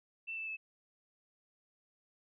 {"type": "tone with pitch steps", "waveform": "sine", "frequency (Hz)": [2672, 2641, 2611], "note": ["E7", "E7", "E7"], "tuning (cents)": [23, 3, -17], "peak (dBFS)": -38, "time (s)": [0.27, 0.57], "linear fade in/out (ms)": 20, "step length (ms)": 100, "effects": []}